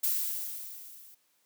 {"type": "noise with level ramp", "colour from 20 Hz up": "violet", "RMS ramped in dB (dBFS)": [-27, -54], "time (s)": [0.03, 1.15], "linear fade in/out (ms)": 10, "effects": ["white hiss -71 dBFS RMS until 1.45 s", "high-pass 150 Hz 12 dB/octave"]}